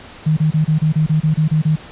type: tone bursts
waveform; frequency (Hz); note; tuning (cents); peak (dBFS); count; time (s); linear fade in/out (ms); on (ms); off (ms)
sine; 155.56; D#3; 0; -11; 11; 0.26-1.76; 10; 110; 29
effects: pink hiss -38 dBFS RMS until 1.91 s + resampled to 8000 Hz